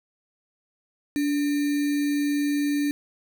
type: tone with sample-and-hold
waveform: sine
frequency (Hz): 289.2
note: D4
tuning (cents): -27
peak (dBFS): -21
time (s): 1.16-2.91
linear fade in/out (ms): 0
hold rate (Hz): 2100
effects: none